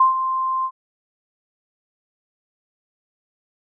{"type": "tone with ADSR envelope", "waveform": "sine", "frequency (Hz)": 1046.5, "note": "C6", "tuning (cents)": 0, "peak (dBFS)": -9, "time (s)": [0, 0.71], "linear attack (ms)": 6, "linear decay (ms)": 130, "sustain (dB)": -10, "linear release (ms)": 62, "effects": []}